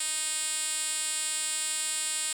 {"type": "tone with band-pass filter", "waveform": "5% pulse", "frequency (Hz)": 311.1, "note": "D#4", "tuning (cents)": 0, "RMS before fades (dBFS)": -31, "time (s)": [0, 2.33], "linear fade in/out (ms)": 5, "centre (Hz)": 7600, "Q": 3.1, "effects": ["8-bit"]}